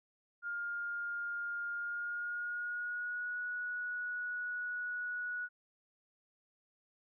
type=tone with pitch glide; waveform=sine; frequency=1411 to 1464.1 Hz; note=F6 to F#6; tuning=+17 to -19 cents; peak=-36 dBFS; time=0.42-5.49 s; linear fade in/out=50 ms; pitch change=+64 cents; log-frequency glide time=1.73-3.38 s; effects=none